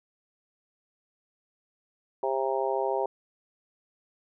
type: harmonic tone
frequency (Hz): 133.3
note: C3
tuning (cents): +33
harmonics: 3 / 4 / 5 / 6 / 7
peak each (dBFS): -30 / -31 / -32 / -33 / -33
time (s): 2.23-3.06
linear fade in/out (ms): 2
effects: none